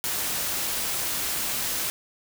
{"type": "noise", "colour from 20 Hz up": "white", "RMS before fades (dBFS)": -28, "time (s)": [0.04, 1.9], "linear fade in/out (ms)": 0, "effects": []}